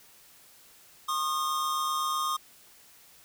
square tone pair together, 1078 / 1225.8 Hz, C#6 / D#6, -49 / -26 cents, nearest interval major second, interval 223 cents, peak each -32 / -30 dBFS, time 1.08-2.37 s, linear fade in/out 10 ms, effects white hiss -56 dBFS RMS until 3.24 s

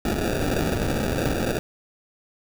blue noise with sample-and-hold, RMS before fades -24 dBFS, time 0.05-1.59 s, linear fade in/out 2 ms, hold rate 1050 Hz, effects none

